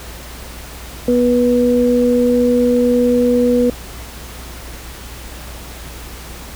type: tone pair together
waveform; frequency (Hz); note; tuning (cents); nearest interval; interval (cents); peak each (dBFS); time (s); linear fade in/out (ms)
sine; 244.9 / 488.4; B3 / B4; -14 / -19; octave; 1195; -13; 1.08-3.7; 2
effects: added 60 Hz sine -33 dBFS peak until 6.55 s + pink hiss -34 dBFS RMS until 6.55 s